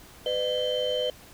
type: tone cluster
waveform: sine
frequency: 502 / 606 / 3097 Hz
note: B4 / D#5 / G7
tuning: +28 / -46 / -22 cents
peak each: -26 / -28 / -29 dBFS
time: 0.26-1.1 s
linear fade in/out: 2 ms
effects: tanh soft clip ceiling -20 dBFS + pink hiss -50 dBFS RMS until 1.33 s